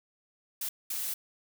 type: noise bursts at uneven times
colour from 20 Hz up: blue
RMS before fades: -34 dBFS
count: 2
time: 0.61-0.69 / 0.9-1.14 s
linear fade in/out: 5 ms
effects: none